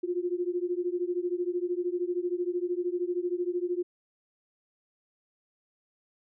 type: beating tone pair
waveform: sine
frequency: 349.2 / 362.2 Hz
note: F4 / F#4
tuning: 0 / -37 cents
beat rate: 13 Hz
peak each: -30 / -31 dBFS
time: 0.03-3.83 s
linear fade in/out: 10 ms
effects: none